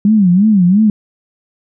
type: tone with vibrato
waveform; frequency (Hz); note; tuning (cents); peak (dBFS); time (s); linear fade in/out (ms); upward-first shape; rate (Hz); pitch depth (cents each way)
sine; 196; G3; 0; -6; 0.05-0.9; 2; sine; 2.9; 200
effects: none